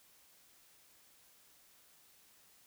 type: silence
effects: white hiss -65 dBFS RMS until 2.66 s